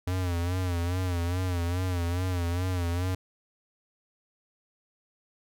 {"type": "tone with vibrato", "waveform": "square", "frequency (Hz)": 88.9, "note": "F2", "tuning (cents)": 31, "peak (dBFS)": -27, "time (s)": [0.07, 3.15], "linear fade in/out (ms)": 5, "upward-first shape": "sine", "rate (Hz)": 2.4, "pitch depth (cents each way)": 76, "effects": []}